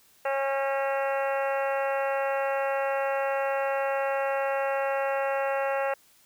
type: harmonic tone with a mistuned harmonic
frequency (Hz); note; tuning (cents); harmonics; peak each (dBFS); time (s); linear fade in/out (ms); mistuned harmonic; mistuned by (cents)
273.5; C#4; -23; 2 / 3 / 4 / 5 / 6 / 7 / 8 / 9 / 10; -27 / -31 / -38 / -36 / -38 / -38 / -45 / -45 / -41; 0.25-5.94; 5; 6; -24
effects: white hiss -60 dBFS RMS until 6.25 s